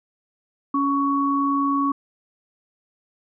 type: tone pair together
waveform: sine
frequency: 279.4 / 1117.6 Hz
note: C#4 / C#6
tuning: +14 / +14 cents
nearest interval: 2 octaves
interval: 2400 cents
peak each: -21 dBFS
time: 0.74-1.92 s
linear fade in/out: 5 ms
effects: none